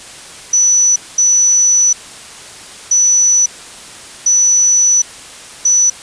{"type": "tone bursts at uneven times", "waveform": "sine", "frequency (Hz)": 5950, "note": "F#8", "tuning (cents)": 9, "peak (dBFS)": -7, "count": 5, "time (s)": [[0.53, 0.96], [1.18, 1.93], [2.91, 3.46], [4.26, 5.02], [5.65, 5.9]], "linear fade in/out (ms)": 5, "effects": ["white hiss -33 dBFS RMS until 6.02 s", "resampled to 22050 Hz"]}